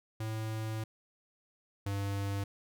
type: tone pair in turn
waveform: square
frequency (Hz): 110 / 99.58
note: A2 / G2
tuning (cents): 0 / +28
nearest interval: major second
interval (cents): 172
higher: first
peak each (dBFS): -35 / -33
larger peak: second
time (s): 0.2-0.84 / 1.86-2.44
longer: first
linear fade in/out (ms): 5
effects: none